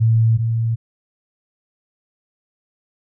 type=tone pair in turn; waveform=sine; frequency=113.1 / 114.22 Hz; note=A2 / A#2; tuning=+48 / -35 cents; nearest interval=unison; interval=17 cents; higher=second; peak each=-11 / -16 dBFS; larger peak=first; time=0-0.38 / 0.38-0.76 s; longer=neither; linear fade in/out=20 ms; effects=none